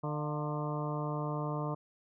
harmonic tone with a mistuned harmonic, 150 Hz, D3, 37 cents sharp, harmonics 1 / 2 / 3 / 4 / 5 / 6 / 7 / 8, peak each -35 / -41 / -42 / -42 / -45 / -45 / -42 / -46 dBFS, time 0.03-1.75 s, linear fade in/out 10 ms, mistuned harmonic 5, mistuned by -77 cents, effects none

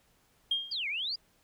sine tone with exponential decay, 3220 Hz, G7, 46 cents sharp, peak -23 dBFS, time 0.51-0.84 s, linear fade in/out 5 ms, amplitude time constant 71 ms
sine exponential two-way sweep, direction down then up, 4996 to 2100 to 4996 Hz, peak -31 dBFS, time 0.71-1.16 s, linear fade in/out 10 ms, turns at 0.88 s
effects tanh soft clip ceiling -19 dBFS + pink hiss -68 dBFS RMS until 1.43 s

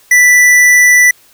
sine tone with hard clipping, 1975.5 Hz, B6, in tune, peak -5 dBFS, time 0.11-1.11 s, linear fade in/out 5 ms, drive 14 dB, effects white hiss -46 dBFS RMS until 1.33 s

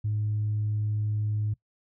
sine tone, 105.9 Hz, G#2, 34 cents sharp, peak -24 dBFS, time 0.04-1.54 s, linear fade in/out 10 ms, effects noise-tail reverb RT60 0.1 s tail -21 dB re dry + tanh soft clip ceiling -21 dBFS

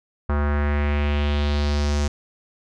square tone with low-pass filter sweep, 73 Hz, D2, 10 cents flat, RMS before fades -21 dBFS, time 0.29-2.08 s, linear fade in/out 5 ms, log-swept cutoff 1300 to 6700 Hz, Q 2.4, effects none

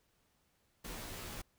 pink noise with comb filter, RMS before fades -45 dBFS, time 0.84-1.42 s, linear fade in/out 10 ms, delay 15 ms, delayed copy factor -0.95, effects pink hiss -75 dBFS RMS until 1.58 s

